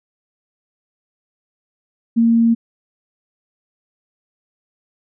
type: tone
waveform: sine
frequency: 230.5 Hz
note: A#3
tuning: 19 cents flat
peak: -10 dBFS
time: 2.16-2.55 s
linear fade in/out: 20 ms
effects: none